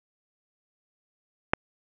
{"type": "click", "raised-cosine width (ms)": 0.5, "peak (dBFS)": -4, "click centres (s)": 1.535, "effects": ["resampled to 8000 Hz", "7-bit"]}